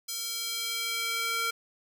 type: tone with high-pass filter sweep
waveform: square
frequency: 458.9 Hz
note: A#4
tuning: 27 cents flat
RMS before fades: -32 dBFS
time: 0.08-1.51 s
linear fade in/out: 10 ms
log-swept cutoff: 5100 to 1500 Hz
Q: 1.2
effects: none